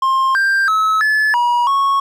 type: tone with pitch steps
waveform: triangle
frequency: 1061 / 1584 / 1292 / 1726 / 962 / 1103 Hz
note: C6 / G6 / E6 / A6 / B5 / C#6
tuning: +24 / +18 / -35 / -34 / -46 / -9 cents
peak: -10 dBFS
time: 0.02-2 s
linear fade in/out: 5 ms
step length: 330 ms
effects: none